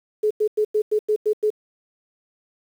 sine tone bursts, 425.7 Hz, G#4, 43 cents sharp, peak -16 dBFS, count 8, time 0.23-1.504 s, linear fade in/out 10 ms, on 77 ms, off 94 ms, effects 8-bit

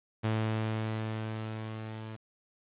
sawtooth tone with level ramp, 110 Hz, A2, in tune, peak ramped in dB -23 to -36 dBFS, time 0.23-2.17 s, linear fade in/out 20 ms, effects resampled to 8000 Hz + 9-bit

